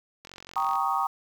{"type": "click train", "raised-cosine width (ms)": 0.2, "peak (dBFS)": -26, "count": 24, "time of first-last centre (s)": [0.25, 0.755], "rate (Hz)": 45.5}
{"type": "chord", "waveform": "sine", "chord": "Eb dominant seventh", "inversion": "first", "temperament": "equal", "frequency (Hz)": [784, 932.3, 1108.7, 1244.5], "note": ["G5", "Bb5", "Db6", "Eb6"], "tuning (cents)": [0, 0, 0, 0], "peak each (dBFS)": -29, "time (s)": [0.56, 1.07], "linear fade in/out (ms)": 5}
{"effects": ["8-bit"]}